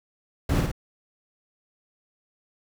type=noise with echo; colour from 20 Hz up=brown; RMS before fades=-22 dBFS; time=0.49-0.61 s; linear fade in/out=5 ms; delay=53 ms; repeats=2; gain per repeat=-3 dB; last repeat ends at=0.716 s; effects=none

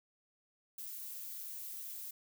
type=noise; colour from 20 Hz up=violet; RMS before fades=-45 dBFS; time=0.78-2.11 s; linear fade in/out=5 ms; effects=none

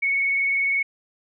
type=tone with vibrato; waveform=sine; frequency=2217 Hz; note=C#7; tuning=in tune; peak=-19 dBFS; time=0.02-0.83 s; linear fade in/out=10 ms; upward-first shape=sine; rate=20 Hz; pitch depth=25 cents each way; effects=none

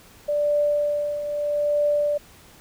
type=tone with tremolo; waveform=sine; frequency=587.3 Hz; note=D5; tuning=in tune; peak=-17 dBFS; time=0.28-2.18 s; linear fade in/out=10 ms; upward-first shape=triangle; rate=0.79 Hz; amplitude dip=65%; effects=pink hiss -50 dBFS RMS until 2.6 s

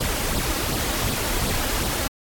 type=noise with flanger; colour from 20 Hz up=pink; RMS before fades=-24 dBFS; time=0-2.08 s; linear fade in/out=10 ms; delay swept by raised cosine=0.21 to 3.71 ms; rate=2.7 Hz; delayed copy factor=+0.55; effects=AAC 64 kbps

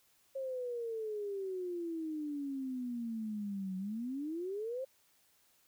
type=exponential two-way sweep; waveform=sine; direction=down then up; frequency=542 to 185 to 542 Hz; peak=-36 dBFS; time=0.35-4.85 s; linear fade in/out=10 ms; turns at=3.77 s; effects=white hiss -70 dBFS RMS until 5.67 s

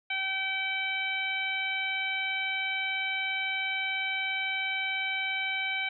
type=harmonic tone; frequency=769 Hz; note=G5; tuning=33 cents flat; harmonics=1 / 2 / 3 / 4 / 5; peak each=-39 / -37 / -30 / -37 / -42 dBFS; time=0.1-5.89 s; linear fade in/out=5 ms; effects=none

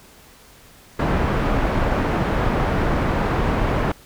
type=low-pass noise; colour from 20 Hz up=pink; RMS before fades=-20 dBFS; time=0.99-3.92 s; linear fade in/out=5 ms; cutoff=1500 Hz; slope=12 dB/octave; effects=pink hiss -48 dBFS RMS until 4.05 s

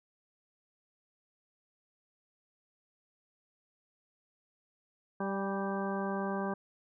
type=harmonic tone with a mistuned harmonic; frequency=195.7 Hz; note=G3; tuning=3 cents flat; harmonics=1 / 2 / 3 / 4 / 5 / 6 / 8; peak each=-35 / -38 / -40 / -41 / -42 / -43 / -44 dBFS; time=5.2-6.54 s; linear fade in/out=5 ms; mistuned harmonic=4; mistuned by=+22 cents; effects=none

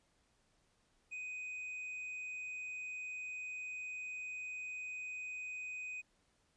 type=tone; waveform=triangle; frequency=2500 Hz; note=D#7; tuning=8 cents sharp; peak=-40 dBFS; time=1.11-6.02 s; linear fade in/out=20 ms; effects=pink hiss -75 dBFS RMS until 6.56 s + resampled to 22050 Hz

